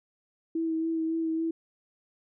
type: tone with vibrato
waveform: sine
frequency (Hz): 324.6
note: E4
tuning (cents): -27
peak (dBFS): -26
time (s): 0.55-1.51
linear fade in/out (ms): 5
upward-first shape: sine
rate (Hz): 3.6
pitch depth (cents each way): 19
effects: none